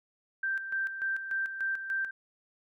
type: tone with tremolo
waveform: sine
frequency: 1569 Hz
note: G6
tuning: 1 cent sharp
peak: -28 dBFS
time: 0.43-2.11 s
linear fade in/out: 5 ms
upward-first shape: square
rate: 3.4 Hz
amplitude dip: 60%
effects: none